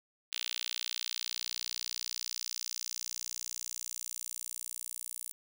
sawtooth tone with high-pass filter sweep, 60 Hz, B1, 49 cents flat, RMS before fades -40 dBFS, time 0.32-5.32 s, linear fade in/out 0 ms, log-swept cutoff 3300 to 9300 Hz, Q 2.3, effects none

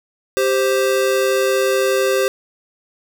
square tone pair together, 392 / 523.6 Hz, G4 / C5, 0 / +1 cents, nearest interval perfect fourth, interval 501 cents, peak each -18 dBFS, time 0.37-2.28 s, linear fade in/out 0 ms, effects none

